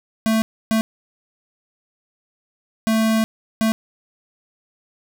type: tone bursts at uneven times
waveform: square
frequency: 221.7 Hz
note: A3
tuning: 13 cents sharp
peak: -16 dBFS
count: 4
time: 0.26-0.42 / 0.71-0.81 / 2.87-3.24 / 3.61-3.72 s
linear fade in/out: 0 ms
effects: none